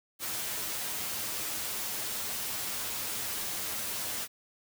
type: noise with comb filter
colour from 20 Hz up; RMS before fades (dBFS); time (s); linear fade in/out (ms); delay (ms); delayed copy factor
white; -35; 0.19-4.28; 50; 9.4; +0.6
effects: none